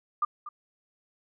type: tone with echo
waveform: sine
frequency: 1201 Hz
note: D6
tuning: 38 cents sharp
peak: -22 dBFS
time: 0.22-0.25 s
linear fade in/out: 5 ms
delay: 240 ms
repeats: 1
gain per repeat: -14 dB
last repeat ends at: 0.49 s
effects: none